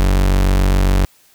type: tone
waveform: 40% pulse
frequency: 47.25 Hz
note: F#1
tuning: 37 cents sharp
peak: -10 dBFS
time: 0-1.05 s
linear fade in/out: 0 ms
effects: white hiss -52 dBFS RMS until 1.34 s